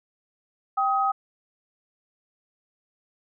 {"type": "tone pair together", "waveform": "sine", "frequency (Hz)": [784, 1261.2], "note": ["G5", "D#6"], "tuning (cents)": [0, 23], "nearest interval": "minor sixth", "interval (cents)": 823, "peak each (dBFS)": -23, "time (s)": [0.77, 1.12], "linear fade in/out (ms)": 10, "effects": []}